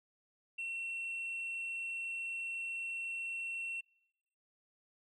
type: tone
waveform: sine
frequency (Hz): 2714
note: E7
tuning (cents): +50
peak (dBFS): -35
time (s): 0.58-3.81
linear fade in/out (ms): 10
effects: noise-tail reverb RT60 0.8 s tail -26 dB re dry + tanh soft clip ceiling -36 dBFS